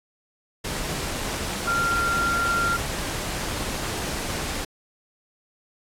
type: tone in noise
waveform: sine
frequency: 1384 Hz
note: F6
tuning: 16 cents flat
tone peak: -21 dBFS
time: 1.67-2.77 s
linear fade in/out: 10 ms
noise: pink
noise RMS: -29 dBFS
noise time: 0.64-4.65 s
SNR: +5 dB
effects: low-pass 11000 Hz 12 dB/octave + AAC 64 kbps